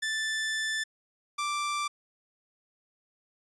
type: tone pair in turn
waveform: sawtooth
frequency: 1760 / 1174.7 Hz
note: A6 / D6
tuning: 0 / 0 cents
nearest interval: perfect fifth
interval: 700 cents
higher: first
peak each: -25 dBFS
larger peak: neither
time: 0.02-0.84 / 1.38-1.88 s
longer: first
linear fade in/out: 10 ms
effects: resampled to 22050 Hz